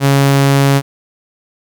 sawtooth tone, 138.59 Hz, C#3, in tune, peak -4 dBFS, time 0-0.82 s, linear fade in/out 50 ms, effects none

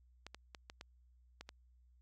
clicks, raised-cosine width 0.2 ms, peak -30 dBFS, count 7, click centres 0.266 / 0.346 / 0.548 / 0.699 / 0.811 / 1.41 / 1.491 s, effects added 61 Hz sine -64 dBFS peak until 2.01 s + AAC 48 kbps

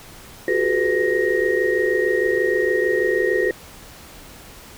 sine tone cluster, 358 / 384.4 / 429.2 / 499.3 / 1872 Hz, F4 / G4 / A4 / B4 / A#6, +43 / -34 / -43 / +19 / +7 cents, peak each -23 dBFS, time 0.48-3.51 s, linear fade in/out 2 ms, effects pink hiss -42 dBFS RMS until 4.77 s

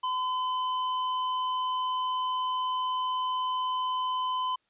sine tone with hard clipping, 1016 Hz, B5, 49 cents sharp, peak -29 dBFS, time 0.03-4.56 s, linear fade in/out 10 ms, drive 11 dB, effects white hiss -73 dBFS RMS until 4.69 s + resampled to 8000 Hz

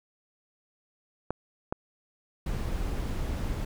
clicks, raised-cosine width 1 ms, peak -15 dBFS, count 2, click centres 1.306 / 1.725 s
brown noise, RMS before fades -31 dBFS, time 2.46-3.65 s, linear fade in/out 5 ms
effects none

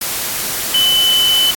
sine tone in noise, 3016 Hz, F#7, 32 cents sharp, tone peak -10 dBFS, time 0.74-1.51 s, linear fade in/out 5 ms, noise white, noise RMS -20 dBFS, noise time 0.01-1.55 s, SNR +7 dB, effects AAC 64 kbps

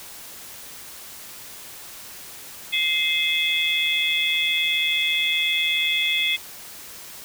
sine tone cluster, 2093 / 2561 / 3311 / 3470 Hz, C7 / D#7 / G#7 / A7, 0 / +49 / -6 / -25 cents, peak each -25 dBFS, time 2.72-6.37 s, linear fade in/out 20 ms, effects white hiss -40 dBFS RMS until 7.24 s

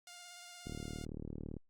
5% pulse tone with vibrato, 706 Hz, F5, 19 cents sharp, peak -39 dBFS, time 0.07-1.05 s, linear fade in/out 2 ms, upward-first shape sine, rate 17 Hz, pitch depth 21 cents each way
click train, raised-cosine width 3 ms, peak -30 dBFS, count 35, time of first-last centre 0.67-1.567 s, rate 37.9 Hz
effects Opus 48 kbps

